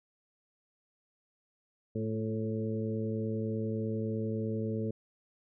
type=harmonic tone with a mistuned harmonic; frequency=110 Hz; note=A2; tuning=in tune; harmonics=1 / 2 / 3 / 4 / 5; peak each=-35 / -35 / -41 / -37 / -44 dBFS; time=1.95-4.91 s; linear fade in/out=5 ms; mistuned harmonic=3; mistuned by=+35 cents; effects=none